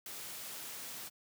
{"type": "noise with ADSR envelope", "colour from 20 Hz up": "white", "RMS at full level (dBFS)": -42, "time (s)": [0.06, 1.1], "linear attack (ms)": 3, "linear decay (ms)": 3, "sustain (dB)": -3, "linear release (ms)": 31, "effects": ["high-pass 100 Hz 12 dB/octave"]}